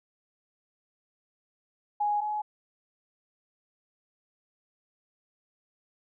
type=tone pair in turn; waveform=sine; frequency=830.6 / 844.1 Hz; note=G#5 / G#5; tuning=0 / +28 cents; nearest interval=unison; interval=28 cents; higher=second; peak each=-24 / -28 dBFS; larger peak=first; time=2-2.21 / 2.21-2.42 s; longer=neither; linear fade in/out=10 ms; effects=none